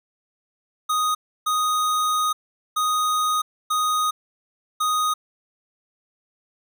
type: tone bursts at uneven times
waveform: square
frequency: 1244.5 Hz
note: D#6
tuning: in tune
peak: -20 dBFS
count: 5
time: 0.89-1.15 / 1.46-2.33 / 2.76-3.42 / 3.7-4.11 / 4.8-5.14 s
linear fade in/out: 10 ms
effects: none